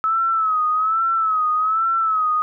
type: tone with vibrato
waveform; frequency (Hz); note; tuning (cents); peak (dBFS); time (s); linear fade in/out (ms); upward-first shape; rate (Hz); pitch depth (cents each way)
sine; 1293; E6; -34; -16; 0.04-2.42; 0; sine; 1.2; 74
effects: none